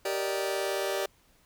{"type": "chord", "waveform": "sawtooth", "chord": "Eb major seventh", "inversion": "first", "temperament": "just", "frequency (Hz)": [388.9, 466.7, 583.4, 622.3], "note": ["G4", "Bb4", "D5", "Eb5"], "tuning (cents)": [-14, 2, -12, 0], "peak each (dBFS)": [-28, -33, -28, -34], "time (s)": [0.05, 1.06], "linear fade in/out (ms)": 5, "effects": ["pink hiss -64 dBFS RMS until 1.45 s"]}